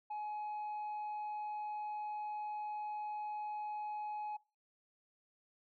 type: tone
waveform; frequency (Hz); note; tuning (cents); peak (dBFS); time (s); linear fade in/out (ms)
sine; 843; G#5; +26; -36; 0.1-4.37; 10
effects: noise-tail reverb RT60 0.3 s tail -23 dB re dry + tanh soft clip ceiling -38 dBFS